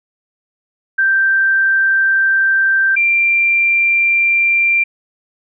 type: tone pair in turn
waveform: sine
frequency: 1568 / 2370 Hz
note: G6 / D7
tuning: 0 / +15 cents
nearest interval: perfect fifth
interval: 715 cents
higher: second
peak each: -10 dBFS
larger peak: neither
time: 0.98-2.96 / 2.96-4.84 s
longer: first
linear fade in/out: 10 ms
effects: none